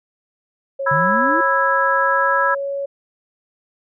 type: tone with pitch glide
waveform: sine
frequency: 547 to 557.5 Hz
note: C#5 to C#5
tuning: -23 to +10 cents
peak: -21 dBFS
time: 0.79-2.86 s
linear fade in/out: 10 ms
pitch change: +33 cents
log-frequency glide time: 1.98-2.68 s
type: harmonic tone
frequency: 330 Hz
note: E4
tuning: 2 cents sharp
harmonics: 3 / 4 / 5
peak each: -19 / -19 / -19 dBFS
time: 0.86-2.55 s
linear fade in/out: 10 ms
type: exponential sweep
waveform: sine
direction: up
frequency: 140 to 349.2 Hz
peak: -21 dBFS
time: 0.91-1.41 s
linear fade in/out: 5 ms
effects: none